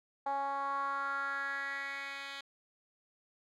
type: tone with band-pass filter sweep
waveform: 10% pulse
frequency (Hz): 277.2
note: C#4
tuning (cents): 0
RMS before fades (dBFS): -37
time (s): 0.26-2.41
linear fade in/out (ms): 5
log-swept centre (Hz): 810 to 2900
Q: 4.3
effects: none